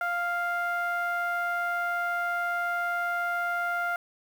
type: tone with low-pass filter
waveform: sawtooth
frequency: 698.5 Hz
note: F5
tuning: in tune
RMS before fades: -29 dBFS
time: 0.01-3.96 s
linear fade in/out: 2 ms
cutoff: 1600 Hz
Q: 5.4
effects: 8-bit